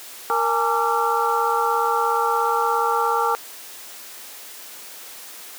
sine tone cluster, 464.9 / 827 / 904 / 1167 / 1366 Hz, A#4 / G#5 / A5 / D6 / F6, -5 / -8 / +47 / -11 / -39 cents, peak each -24 dBFS, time 0.3-3.35 s, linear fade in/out 0 ms, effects white hiss -39 dBFS RMS until 5.58 s + high-pass 300 Hz 12 dB/octave

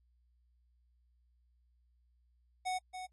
square tone with echo, 740 Hz, F#5, in tune, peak -34 dBFS, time 2.65-2.79 s, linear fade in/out 20 ms, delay 280 ms, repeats 1, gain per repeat -8 dB, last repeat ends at 3.07 s, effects added 60 Hz sine -68 dBFS peak until 3.12 s + AAC 32 kbps

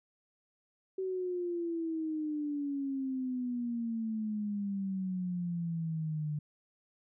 sine exponential sweep, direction down, 381.4 to 148.3 Hz, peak -32 dBFS, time 0.98-6.39 s, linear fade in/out 5 ms, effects none

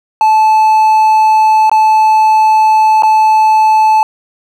triangle tone with dropouts, 870 Hz, A5, 20 cents flat, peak -3 dBFS, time 0.21-4.03 s, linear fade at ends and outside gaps 1 ms, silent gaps 1.696-1.715 / 3.023-3.033 s, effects none

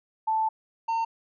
sine / triangle tone pair in turn, 880 / 909.5 Hz, A5 / A#5, 0 / -43 cents, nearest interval minor second, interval 57 cents, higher second, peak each -22 dBFS, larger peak neither, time 0.27-0.49 / 0.88-1.05 s, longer first, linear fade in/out 10 ms, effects resampled to 16000 Hz

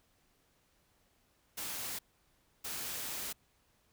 white noise bursts at uneven times, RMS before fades -40 dBFS, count 2, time 1.57-1.99 / 2.64-3.33 s, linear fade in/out 10 ms, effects pink hiss -72 dBFS RMS until 3.92 s

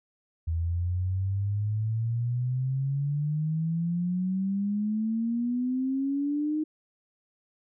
sine exponential sweep, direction up, 81.1 to 311.1 Hz, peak -25 dBFS, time 0.47-6.64 s, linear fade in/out 10 ms, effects none

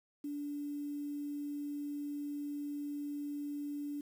sine tone with quantisation, 290 Hz, D4, 22 cents flat, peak -37 dBFS, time 0.24-4.01 s, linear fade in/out 5 ms, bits 10, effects none

